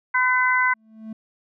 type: harmonic tone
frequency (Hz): 506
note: B4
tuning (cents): +42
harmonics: 2 / 3 / 4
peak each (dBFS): -21 / -21 / -21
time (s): 0.14-0.74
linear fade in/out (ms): 10
type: tone with exponential growth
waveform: triangle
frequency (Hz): 220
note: A3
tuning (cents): 0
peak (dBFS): -27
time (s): 0.67-1.13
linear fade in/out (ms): 5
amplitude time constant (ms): 100
effects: none